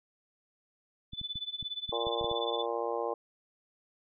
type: tone with tremolo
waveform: sine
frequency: 3493 Hz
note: A7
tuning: 13 cents flat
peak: -32 dBFS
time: 1.12-2.66 s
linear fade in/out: 50 ms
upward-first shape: sine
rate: 17 Hz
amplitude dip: 90%
type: clicks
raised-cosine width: 5 ms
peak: -32 dBFS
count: 9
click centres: 1.134 / 1.214 / 1.357 / 1.627 / 1.893 / 2.069 / 2.212 / 2.244 / 2.314 s
type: harmonic tone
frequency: 116.54 Hz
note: A#2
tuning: in tune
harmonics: 3 / 4 / 5 / 6 / 7 / 8 / 9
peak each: -40 / -34 / -37 / -42 / -38 / -46 / -40 dBFS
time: 1.92-3.14 s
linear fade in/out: 5 ms
effects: none